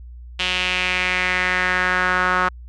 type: tone with band-pass filter sweep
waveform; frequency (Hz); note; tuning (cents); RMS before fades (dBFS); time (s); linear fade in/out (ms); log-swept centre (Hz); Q
sawtooth; 182.5; F#3; -24; -20; 0.39-2.49; 10; 3000 to 1300; 3.3
effects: added 60 Hz sine -35 dBFS peak until 2.68 s + resampled to 22050 Hz